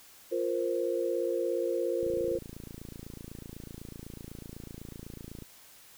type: chord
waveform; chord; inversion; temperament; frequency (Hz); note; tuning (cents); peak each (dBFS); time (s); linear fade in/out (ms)
sine; F suspended fourth; none; equal; 349.2 / 466.2 / 523.3; F4 / Bb4 / C5; 0 / 0 / 0; -32; 0.31-2.39; 20
type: click train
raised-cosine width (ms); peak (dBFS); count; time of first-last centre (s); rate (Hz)
3; -30; 96; 2.03-5.423; 28
effects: white hiss -55 dBFS RMS until 5.97 s